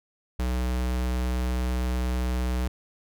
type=tone; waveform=square; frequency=62.2 Hz; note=B1; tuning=13 cents sharp; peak=-25 dBFS; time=0.39-2.68 s; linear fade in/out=5 ms; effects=none